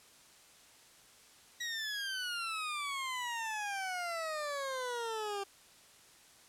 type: exponential sweep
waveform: 20% pulse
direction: down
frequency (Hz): 1926 to 392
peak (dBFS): -31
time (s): 1.6-5.44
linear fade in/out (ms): 10
effects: white hiss -60 dBFS RMS until 6.48 s + low-pass 10000 Hz 12 dB/octave